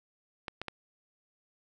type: clicks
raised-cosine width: 0.3 ms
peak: -20 dBFS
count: 3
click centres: 0.482 / 0.616 / 0.683 s
effects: none

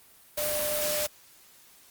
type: tone in noise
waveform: sine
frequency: 598 Hz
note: D5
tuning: 31 cents sharp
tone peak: -30 dBFS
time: 0.37-1.07 s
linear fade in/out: 10 ms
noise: white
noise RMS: -30 dBFS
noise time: 0.37-1.07 s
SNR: -3 dB
effects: white hiss -56 dBFS RMS until 1.9 s + Opus 32 kbps

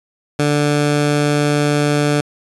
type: tone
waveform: 15% pulse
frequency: 146.83 Hz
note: D3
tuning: in tune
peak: -7 dBFS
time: 0.39-2.21 s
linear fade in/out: 5 ms
effects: resampled to 24000 Hz

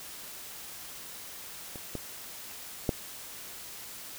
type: clicks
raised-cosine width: 2 ms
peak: -29 / -21 / -12 dBFS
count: 3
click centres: 1.758 / 1.953 / 2.892 s
effects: white hiss -44 dBFS RMS until 4.18 s

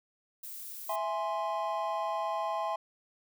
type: noise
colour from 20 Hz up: violet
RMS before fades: -43 dBFS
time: 0.43-0.96 s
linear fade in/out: 5 ms
type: chord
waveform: triangle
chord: E augmented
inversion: none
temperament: equal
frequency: 659.3 / 830.6 / 1046.5 Hz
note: E5 / G#5 / B#5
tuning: 0 / 0 / 0 cents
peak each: -33 dBFS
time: 0.89-2.76 s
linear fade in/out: 5 ms
effects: none

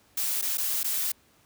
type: noise with dropouts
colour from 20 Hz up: blue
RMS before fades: -28 dBFS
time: 0.17-1.12 s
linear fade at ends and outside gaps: 5 ms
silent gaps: 0.415-0.423 / 0.573-0.58 / 0.832-0.843 s
effects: pink hiss -62 dBFS RMS until 1.45 s + high-pass 60 Hz 12 dB/octave

